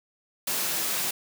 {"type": "high-pass noise", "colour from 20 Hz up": "white", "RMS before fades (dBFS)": -28, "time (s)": [0.47, 1.11], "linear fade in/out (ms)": 5, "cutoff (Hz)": 130, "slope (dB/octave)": 24, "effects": []}